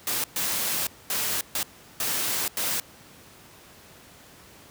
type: noise bursts at uneven times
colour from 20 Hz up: white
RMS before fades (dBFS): -27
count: 6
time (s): 0.07-0.24 / 0.36-0.87 / 1.1-1.41 / 1.55-1.63 / 2-2.48 / 2.57-2.8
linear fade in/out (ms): 2
effects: pink hiss -50 dBFS RMS until 4.7 s + high-pass 80 Hz 12 dB/octave